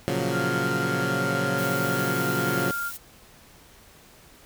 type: chord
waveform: 15% pulse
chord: Gb major seventh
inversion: first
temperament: equal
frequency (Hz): 116.54 / 138.59 / 174.61 / 185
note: Bb2 / Db3 / F3 / Gb3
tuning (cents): 0 / 0 / 0 / 0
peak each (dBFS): -25 / -22 / -25 / -24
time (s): 0.08-2.71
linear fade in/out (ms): 0
type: tone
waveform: sine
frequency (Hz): 1396.9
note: F6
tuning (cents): 0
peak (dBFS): -27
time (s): 0.3-2.92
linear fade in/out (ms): 50
type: noise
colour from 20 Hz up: blue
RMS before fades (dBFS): -37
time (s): 1.57-2.98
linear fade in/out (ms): 20
effects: pink hiss -52 dBFS RMS until 4.45 s